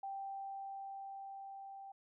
sine tone with level ramp, 784 Hz, G5, in tune, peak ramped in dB -40 to -48 dBFS, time 0.03-1.92 s, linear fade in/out 5 ms, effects none

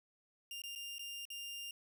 sawtooth tone with dropouts, 2800 Hz, F7, 4 cents sharp, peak -40 dBFS, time 0.51-1.71 s, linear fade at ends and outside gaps 2 ms, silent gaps 0.619-0.637 / 0.752-0.758 / 0.983-0.993 / 1.253-1.302 s, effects none

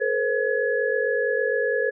sine tone cluster, 432.7 / 479.3 / 528 / 1693 Hz, A4 / A#4 / C5 / G#6, -29 / +48 / +16 / +33 cents, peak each -26 dBFS, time 0-1.91 s, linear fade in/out 20 ms, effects none

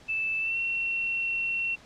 sine tone with pitch glide, 2637 to 2719 Hz, E7 to F7, 0 to -47 cents, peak -26 dBFS, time 0.08-1.76 s, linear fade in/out 20 ms, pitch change +53 cents, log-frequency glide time 0.4-0.57 s, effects pink hiss -53 dBFS RMS until 1.85 s + low-pass 6000 Hz 12 dB/octave

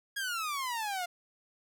sawtooth exponential sweep, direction down, 1661.2 to 694 Hz, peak -29 dBFS, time 0.16-1.06 s, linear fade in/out 10 ms, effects none

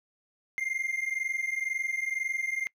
triangle tone pair together, 2094 / 2116 Hz, C7 / C7, +1 / +19 cents, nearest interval unison, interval 18 cents, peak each -31 / -30 dBFS, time 0.58-2.67 s, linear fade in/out 0 ms, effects noise-tail reverb RT60 0.1 s tail -24 dB re dry

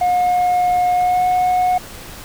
sine tone with pitch glide, 719 to 729 Hz, F#5 to F#5, -50 to -26 cents, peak -10 dBFS, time 0.01-1.78 s, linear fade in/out 5 ms, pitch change +24 cents, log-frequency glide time 0.93-1.25 s, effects tanh soft clip ceiling -12 dBFS + pink hiss -35 dBFS RMS until 2.24 s

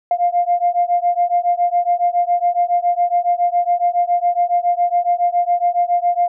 sine beating tone pair, 698.5 / 705.7 Hz, F5 / F5, 0 / +18 cents, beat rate 7.2 Hz, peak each -16 dBFS, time 0.11-6.28 s, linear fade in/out 2 ms, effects tanh soft clip ceiling -6 dBFS

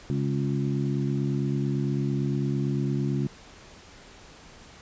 harmonic tone with a mistuned harmonic, 68.9 Hz, C#2, 10 cents flat, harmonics 2 / 3 / 4 / 5, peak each -26 / -30 / -32 / -34 dBFS, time 0.1-3.27 s, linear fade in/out 0 ms, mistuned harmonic 5, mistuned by +35 cents, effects pink hiss -49 dBFS RMS until 4.81 s + resampled to 16000 Hz

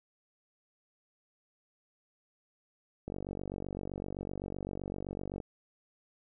click train, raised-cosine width 2 ms, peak -25 dBFS, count 112, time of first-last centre 3.08-5.402 s, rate 47.8 Hz, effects none

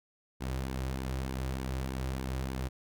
sawtooth tone with flanger, 65.41 Hz, C2, in tune, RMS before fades -35 dBFS, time 0.4-2.69 s, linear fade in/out 20 ms, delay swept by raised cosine 1.5 to 4.6 ms, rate 3.3 Hz, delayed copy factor -0.5, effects none

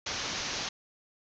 white low-pass noise, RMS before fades -35 dBFS, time 0.06-0.69 s, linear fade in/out 5 ms, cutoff 6500 Hz, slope 96 dB/octave, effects none

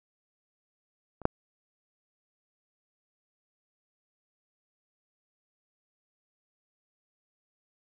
clicks, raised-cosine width 1 ms, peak -30 / -8 dBFS, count 2, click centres 1.217 / 1.254 s, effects none

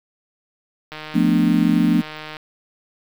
click train, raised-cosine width 0.3 ms, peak -17 dBFS, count 224, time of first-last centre 0.92-2.368 s, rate 154 Hz
sine chord, B half-diminished seventh, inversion second, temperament equal with one note detuned, 175.12 / 220 / 246.9 / 293.7 Hz, F3 / A3 / B3 / D4, +5 / 0 / 0 / 0 cents, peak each -19 dBFS, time 1.14-2.02 s, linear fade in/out 20 ms
effects 7-bit

